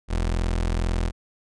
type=tone; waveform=30% pulse; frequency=42.14 Hz; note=E1; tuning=39 cents sharp; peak=-19 dBFS; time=0.08-1.12 s; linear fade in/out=50 ms; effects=resampled to 22050 Hz